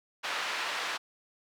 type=band-pass noise; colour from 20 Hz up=pink; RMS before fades=-34 dBFS; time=0.23-0.98 s; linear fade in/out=20 ms; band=1000 to 3700 Hz; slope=12 dB/octave; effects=none